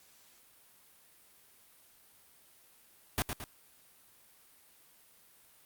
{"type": "noise with echo", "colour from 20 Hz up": "pink", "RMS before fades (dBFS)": -30, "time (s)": [3.18, 3.22], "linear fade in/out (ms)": 0, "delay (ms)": 110, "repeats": 2, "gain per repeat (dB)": -6, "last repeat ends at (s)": 3.44, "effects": ["white hiss -62 dBFS RMS until 5.65 s", "Opus 48 kbps"]}